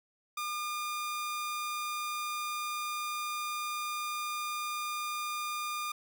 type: tone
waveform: sawtooth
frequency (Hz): 1209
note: D6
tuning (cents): +50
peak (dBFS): -30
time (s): 0.37-5.92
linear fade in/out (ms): 5
effects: none